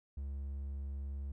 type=tone; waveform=triangle; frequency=69.3 Hz; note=C#2; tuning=in tune; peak=-36 dBFS; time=0.17-1.32 s; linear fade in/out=5 ms; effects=none